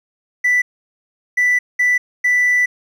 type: tone bursts at uneven times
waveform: triangle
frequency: 1978 Hz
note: B6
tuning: 2 cents sharp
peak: -9 dBFS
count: 4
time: 0.44-0.62 / 1.37-1.59 / 1.79-1.98 / 2.24-2.66 s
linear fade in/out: 10 ms
effects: tanh soft clip ceiling -7 dBFS